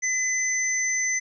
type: tone pair together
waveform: sine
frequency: 2026 / 6105 Hz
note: B6 / G8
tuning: +44 / -47 cents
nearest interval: octave + perfect fifth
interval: 1909 cents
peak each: -25 dBFS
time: 0.02-1.2 s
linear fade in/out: 20 ms
effects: none